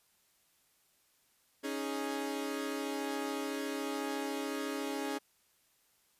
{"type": "chord", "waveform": "sawtooth", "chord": "C# suspended second", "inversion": "none", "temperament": "equal", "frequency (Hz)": [277.2, 311.1, 415.3], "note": ["C#4", "D#4", "G#4"], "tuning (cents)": [0, 0, 0], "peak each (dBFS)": [-34, -37, -36], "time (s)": [1.63, 5.19], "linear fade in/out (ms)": 20, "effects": ["white hiss -71 dBFS RMS until 6.19 s", "resampled to 32000 Hz"]}